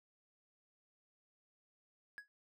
triangle tone with exponential decay, 1671 Hz, G#6, 10 cents sharp, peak -40 dBFS, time 2.18-2.28 s, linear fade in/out 0 ms, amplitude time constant 21 ms, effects none

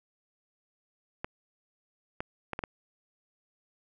clicks, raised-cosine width 0.5 ms, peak -18 dBFS, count 5, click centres 1.245 / 2.205 / 2.533 / 2.591 / 2.638 s, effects none

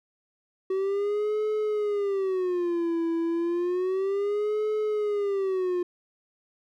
triangle tone with vibrato, 377 Hz, F#4, 32 cents sharp, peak -22 dBFS, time 0.7-5.83 s, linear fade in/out 5 ms, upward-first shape sine, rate 0.31 Hz, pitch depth 220 cents each way, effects none

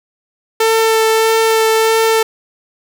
sawtooth tone with vibrato, 445.6 Hz, A4, 22 cents sharp, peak -6 dBFS, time 0.6-2.23 s, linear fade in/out 5 ms, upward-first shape sine, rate 1.6 Hz, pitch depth 10 cents each way, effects none

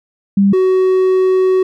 sine / triangle tone pair in turn, 198.2 / 374.2 Hz, G3 / F#4, +19 / +20 cents, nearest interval major seventh, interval 1101 cents, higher second, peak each -7 dBFS, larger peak neither, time 0.37-0.53 / 0.53-1.63 s, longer second, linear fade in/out 5 ms, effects none

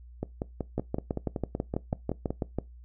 two click trains, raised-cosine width 2 ms, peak -15 / -17 dBFS, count 12 / 12, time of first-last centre 0.78-2.586 / 0.23-2.305 s, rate 6.09 / 5.3 Hz, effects noise-tail reverb RT60 0.2 s tail -21 dB re dry + added 60 Hz sine -46 dBFS peak until 2.84 s

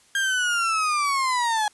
35% pulse linear sweep, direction down, 1611 to 830.6 Hz, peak -19 dBFS, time 0.15-1.68 s, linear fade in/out 2 ms, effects white hiss -57 dBFS RMS until 1.73 s + resampled to 24000 Hz

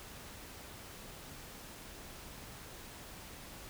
silence, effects pink hiss -50 dBFS RMS until 3.69 s

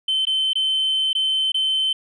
sine tone with dropouts, 3077 Hz, G7, 33 cents flat, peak -16 dBFS, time 0.08-1.93 s, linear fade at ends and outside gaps 5 ms, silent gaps 0.253-0.269 / 0.533-0.554 / 1.131-1.15 / 1.52-1.543 s, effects tanh soft clip ceiling -15 dBFS

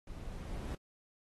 brown noise with level ramp, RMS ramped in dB -47 to -38 dBFS, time 0.07-0.75 s, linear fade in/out 2 ms, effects AAC 32 kbps

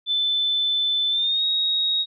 sine tone with pitch glide, 3520 to 3773 Hz, A7 to A#7, 0 to +20 cents, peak -19 dBFS, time 0.06-2.06 s, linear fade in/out 50 ms, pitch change +120 cents, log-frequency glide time 1.1-1.44 s, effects none

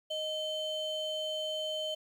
triangle ring-modulated tone, 1851 Hz, A#6, 13 cents flat, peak -28 dBFS, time 0.1-1.95 s, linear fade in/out 10 ms, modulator 1230 Hz, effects 10-bit

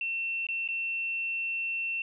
sine tone with dropouts, 2700 Hz, E7, 41 cents sharp, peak -29 dBFS, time 0.01-2.02 s, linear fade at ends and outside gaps 2 ms, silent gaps 0.468-0.487 / 0.677-0.687 s, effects none

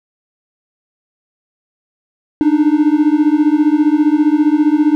triangle beating tone pair, 293.9 / 308.9 Hz, D4 / D#4, +1 / -12 cents, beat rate 15 Hz, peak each -10 dBFS, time 2.41-4.95 s, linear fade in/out 0 ms, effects none

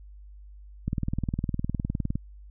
click train, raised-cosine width 5 ms, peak -15 dBFS, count 26, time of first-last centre 0.88-2.156 s, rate 19.6 Hz, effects added 50 Hz sine -44 dBFS peak until 2.5 s

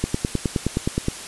click train, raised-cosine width 3 ms, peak -7 dBFS, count 11, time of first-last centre 0.04-1.084 s, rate 9.58 Hz, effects white hiss -35 dBFS RMS until 1.27 s + resampled to 24000 Hz

